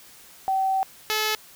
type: tone pair in turn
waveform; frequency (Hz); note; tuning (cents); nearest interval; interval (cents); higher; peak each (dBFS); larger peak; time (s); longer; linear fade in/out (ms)
sine / 5% pulse; 768 / 431; G5 / A4; -36 / -36; minor seventh; 1000; first; -20 / -11; second; 0.48-0.83 / 1.1-1.35; first; 0
effects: white hiss -49 dBFS RMS until 1.55 s